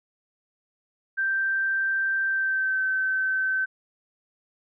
sine tone with pitch glide, 1568 to 1537.5 Hz, G6 to G6, 0 to -34 cents, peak -22 dBFS, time 1.17-3.66 s, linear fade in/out 20 ms, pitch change -34 cents, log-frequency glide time 2.27-2.82 s, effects none

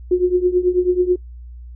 sine tone with tremolo, 360.8 Hz, F#4, 44 cents flat, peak -9 dBFS, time 0.11-1.16 s, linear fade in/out 5 ms, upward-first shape triangle, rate 9.2 Hz, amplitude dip 90%, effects noise-tail reverb RT60 0.1 s tail -22 dB re dry + added 60 Hz sine -33 dBFS peak until 1.75 s

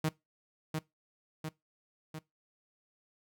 sawtooth tone with echo, 156.5 Hz, D#3, 10 cents sharp, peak -24 dBFS, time 0.04-0.09 s, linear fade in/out 5 ms, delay 700 ms, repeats 3, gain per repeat -4 dB, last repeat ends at 2.19 s, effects noise-tail reverb RT60 0.2 s tail -21 dB re dry

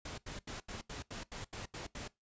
pink noise bursts, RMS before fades -44 dBFS, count 10, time 0.05-2.079 s, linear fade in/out 5 ms, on 130 ms, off 81 ms, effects noise-tail reverb RT60 0.2 s tail -21 dB re dry + resampled to 16000 Hz

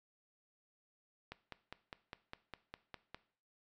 click train, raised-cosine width 0.3 ms, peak -29 dBFS, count 10, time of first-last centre 1.32-3.146 s, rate 4.93 Hz, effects noise-tail reverb RT60 0.5 s tail -17 dB re dry

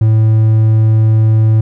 triangle tone, 110 Hz, A2, in tune, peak -4 dBFS, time 0.01-1.61 s, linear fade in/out 5 ms, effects none

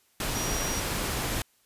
sine tone in noise, 5730 Hz, F8, 44 cents sharp, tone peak -34 dBFS, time 0.35-0.8 s, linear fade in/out 2 ms, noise pink, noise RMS -30 dBFS, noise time 0.2-1.42 s, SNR -7 dB, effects white hiss -66 dBFS RMS until 1.65 s + resampled to 32000 Hz

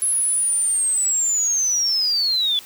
sine linear sweep, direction down, 10840 to 3405 Hz, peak -17 dBFS, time 0.02-2.59 s, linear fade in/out 0 ms, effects white hiss -42 dBFS RMS until 2.65 s

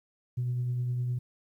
sine tone with tremolo, 123.47 Hz, B2, in tune, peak -25 dBFS, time 0.37-1.19 s, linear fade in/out 10 ms, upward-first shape triangle, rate 9.8 Hz, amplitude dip 30%, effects tanh soft clip ceiling -24 dBFS + 11-bit

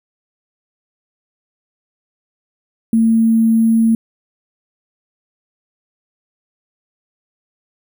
sine tone with sample-and-hold, 225.5 Hz, A3, 43 cents sharp, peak -9 dBFS, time 2.93-3.95 s, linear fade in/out 2 ms, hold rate 11025 Hz, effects none

